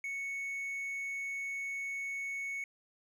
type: tone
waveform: triangle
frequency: 2215 Hz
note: C#7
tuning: 2 cents flat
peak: -34 dBFS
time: 0.04-2.64 s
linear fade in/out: 2 ms
effects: none